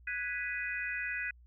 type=chord; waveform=sine; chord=G# minor seventh; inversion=third; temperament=equal; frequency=1480 / 1661.2 / 1975.5 / 2489 Hz; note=F#6 / G#6 / B6 / D#7; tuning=0 / 0 / 0 / 0 cents; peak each=-40 / -40 / -38 / -39 dBFS; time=0.07-1.31 s; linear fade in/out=5 ms; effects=added 60 Hz sine -55 dBFS peak until 1.46 s